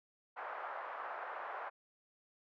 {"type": "band-pass noise", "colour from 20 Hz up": "white", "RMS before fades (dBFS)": -44, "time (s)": [0.36, 1.7], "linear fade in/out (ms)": 20, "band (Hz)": [580, 1400], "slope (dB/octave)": 24, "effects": []}